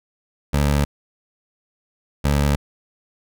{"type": "tone pair in turn", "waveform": "20% pulse", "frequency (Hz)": [72, 71.68], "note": ["D2", "D2"], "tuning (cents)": [-34, -41], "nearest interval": "unison", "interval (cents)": 7, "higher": "first", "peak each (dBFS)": -11, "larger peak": "neither", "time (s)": [[0.53, 0.85], [2.24, 2.56]], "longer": "neither", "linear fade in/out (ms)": 10, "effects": []}